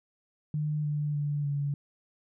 sine tone with pitch steps, 150.9 / 148.2 / 146 / 142.8 Hz, D3 / D3 / D3 / D3, +47 / +16 / -10 / -48 cents, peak -27 dBFS, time 0.54-1.74 s, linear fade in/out 2 ms, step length 300 ms, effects none

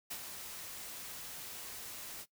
white noise with ADSR envelope, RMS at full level -40 dBFS, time 0.1-2.26 s, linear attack 13 ms, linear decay 65 ms, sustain -6 dB, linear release 47 ms, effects noise-tail reverb RT60 0.1 s tail -18 dB re dry

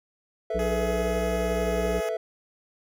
triangle chord, A suspended second, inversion none, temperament equal, 440 / 493.9 / 659.3 Hz, A4 / B4 / E5, 0 / 0 / 0 cents, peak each -29 / -31 / -27 dBFS, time 0.5-2.17 s, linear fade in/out 5 ms
harmonic tone, 60.3 Hz, B1, 41 cents flat, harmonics 1 / 3 / 5 / 7 / 8, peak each -30 / -32 / -38 / -34 / -39 dBFS, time 0.54-2.01 s, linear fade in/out 20 ms
10% pulse tone, 421.3 Hz, G#4, 25 cents sharp, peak -26 dBFS, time 0.59-2.09 s, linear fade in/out 2 ms
effects none

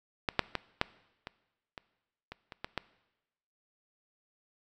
clicks, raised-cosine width 0.3 ms, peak -12 / -7 / -14 / -9 / -23 / -25 / -25 / -27 / -19 / -15 dBFS, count 10, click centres 0.288 / 0.393 / 0.553 / 0.814 / 1.271 / 1.778 / 2.32 / 2.522 / 2.645 / 2.777 s, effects noise-tail reverb RT60 1.0 s tail -20 dB re dry

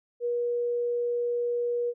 sine tone, 480 Hz, B4, 49 cents flat, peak -25 dBFS, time 0.2-1.94 s, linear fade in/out 50 ms, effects none

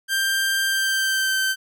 sawtooth tone with pitch glide, 1581 to 1549.4 Hz, G6 to G6, +14 to -21 cents, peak -16 dBFS, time 0.08-1.56 s, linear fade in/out 50 ms, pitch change -35 cents, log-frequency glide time 0.67-1.38 s, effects none

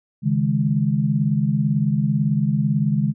sine chord, C# suspended second, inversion none, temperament equal with one note detuned, 138.59 / 156.65 / 207.7 Hz, C#3 / D#3 / G#3, 0 / +12 / 0 cents, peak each -21 dBFS, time 0.22-3.14 s, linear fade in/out 50 ms, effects none

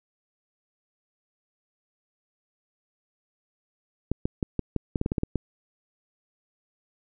clicks, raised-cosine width 3 ms, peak -12 dBFS, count 12, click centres 4.116 / 4.255 / 4.428 / 4.593 / 4.763 / 4.958 / 5.014 / 5.061 / 5.119 / 5.182 / 5.234 / 5.357 s, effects none

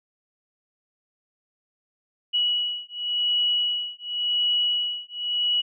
sine beating tone pair, 2927 / 2927.91 Hz, F#7 / F#7, -19 / -19 cents, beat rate 0.91 Hz, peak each -25 dBFS, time 2.33-5.62 s, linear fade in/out 20 ms, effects none

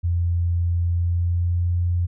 sine tone with pitch glide, 86.2 to 87.61 Hz, F2 to F2, -22 to +6 cents, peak -18 dBFS, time 0.03-2.07 s, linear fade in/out 20 ms, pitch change +28 cents, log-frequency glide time 0.87-1.77 s, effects none

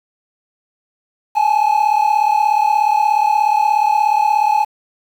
triangle tone pair together, 830.6 / 867.4 Hz, G#5 / A5, 0 / -25 cents, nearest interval minor second, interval 75 cents, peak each -12 dBFS, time 1.35-4.65 s, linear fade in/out 20 ms, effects tanh soft clip ceiling -3 dBFS + 7-bit

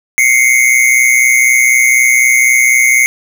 square tone pair together, 2093 / 2217 Hz, C7 / C#7, 0 / 0 cents, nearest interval minor second, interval 100 cents, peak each -10 dBFS, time 0.18-3.06 s, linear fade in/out 0 ms, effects none

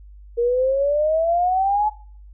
sine exponential sweep, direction up, 466.2 to 861 Hz, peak -16 dBFS, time 0.37-1.9 s, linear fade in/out 20 ms, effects noise-tail reverb RT60 0.5 s tail -20 dB re dry + added 50 Hz sine -40 dBFS peak until 2.33 s

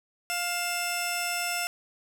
15% pulse tone pair together, 704 / 2658 Hz, F5 / E7, +14 / +14 cents, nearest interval octave + major seventh, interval 2300 cents, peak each -24 dBFS, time 0.3-1.67 s, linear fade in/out 0 ms, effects none

